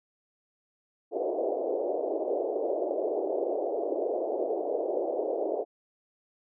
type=band-pass noise; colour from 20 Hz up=pink; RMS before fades=-30 dBFS; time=1.11-5.65 s; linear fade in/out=50 ms; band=350 to 680 Hz; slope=48 dB/octave; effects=none